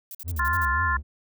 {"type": "noise bursts", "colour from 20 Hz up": "violet", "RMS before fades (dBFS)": -38, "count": 7, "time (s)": [0.11, 0.652], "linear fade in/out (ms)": 2, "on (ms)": 38, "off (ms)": 46}
{"type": "tone with vibrato", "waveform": "triangle", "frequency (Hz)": 77.3, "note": "D#2", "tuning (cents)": -11, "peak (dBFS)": -25, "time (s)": [0.24, 1.03], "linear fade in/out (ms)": 50, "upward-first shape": "triangle", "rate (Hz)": 3.8, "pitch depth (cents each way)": 270}
{"type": "chord", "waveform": "sine", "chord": "F major", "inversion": "second", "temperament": "just", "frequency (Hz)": [1047.7, 1396.9, 1746.1], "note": ["C6", "F6", "A6"], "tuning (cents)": [2, 0, -14], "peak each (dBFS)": [-25, -28, -26], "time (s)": [0.39, 0.97], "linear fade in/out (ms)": 5}
{"effects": []}